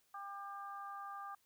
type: harmonic tone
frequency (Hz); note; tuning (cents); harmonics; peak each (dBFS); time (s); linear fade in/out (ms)
398.7; G4; +29; 2 / 3 / 4; -49 / -46 / -56; 0.14-1.35; 5
effects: white hiss -75 dBFS RMS until 1.45 s